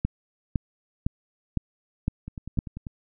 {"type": "two click trains", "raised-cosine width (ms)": 5, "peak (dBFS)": [-23, -11], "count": [7, 6], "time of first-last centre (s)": [[2.28, 2.868], [0.05, 2.588]], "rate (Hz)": [10.2, 1.97], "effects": []}